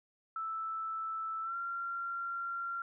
sine tone with pitch glide, 1318.5 to 1376.9 Hz, E6 to F6, 0 to -25 cents, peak -35 dBFS, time 0.36-2.82 s, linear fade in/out 2 ms, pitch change +75 cents, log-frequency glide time 1.42-1.56 s, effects none

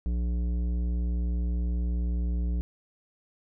sine tone with tanh clipping, 59.5 Hz, A#1, 36 cents sharp, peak -27 dBFS, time 0.06-2.61 s, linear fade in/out 0 ms, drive 12 dB, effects none

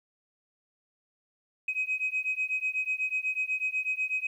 sine beating tone pair, 2523 / 2531.1 Hz, D#7 / D#7, +23 / +29 cents, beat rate 8.1 Hz, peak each -30 dBFS, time 1.68-4.27 s, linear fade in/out 5 ms, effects tanh soft clip ceiling -21 dBFS + 11-bit

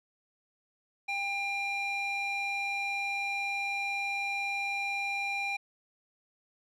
square tone with band-pass filter, 798 Hz, G5, 31 cents sharp, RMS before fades -33 dBFS, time 1.08-5.57 s, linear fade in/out 10 ms, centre 2200 Hz, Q 2.3, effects none

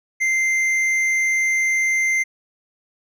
sine tone with hard clipping, 2086 Hz, C7, 6 cents flat, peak -18 dBFS, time 0.2-2.24 s, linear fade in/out 20 ms, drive 6 dB, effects none

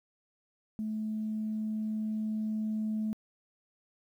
sine tone with level ramp, 216.5 Hz, A3, 28 cents flat, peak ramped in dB -31 to -28 dBFS, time 0.79-3.13 s, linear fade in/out 0 ms, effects tanh soft clip ceiling -26 dBFS + 11-bit

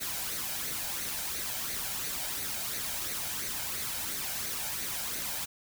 white noise with flanger, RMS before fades -35 dBFS, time 0-5.46 s, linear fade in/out 20 ms, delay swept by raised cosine 0.47 to 1.33 ms, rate 2.9 Hz, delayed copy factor +0.5, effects none

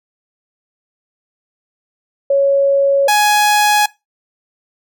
sine / sawtooth tone pair in turn, 555 / 835.9 Hz, C#5 / G#5, +2 / +11 cents, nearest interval perfect fifth, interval 709 cents, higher second, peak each -9 / -6 dBFS, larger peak second, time 2.3-3.08 / 3.08-3.86 s, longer neither, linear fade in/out 5 ms, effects noise-tail reverb RT60 0.2 s tail -19 dB re dry

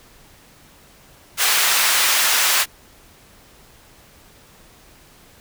pink high-pass noise, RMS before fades -17 dBFS, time 1.37-2.66 s, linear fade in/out 50 ms, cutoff 1300 Hz, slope 12 dB/octave, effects pink hiss -49 dBFS RMS until 5.4 s

